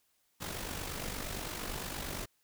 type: noise with amplitude modulation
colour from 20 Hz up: pink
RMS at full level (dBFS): -37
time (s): 0.4-2.26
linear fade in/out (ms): 20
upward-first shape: sine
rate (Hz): 48.7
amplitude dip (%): 55
effects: white hiss -74 dBFS RMS until 2.43 s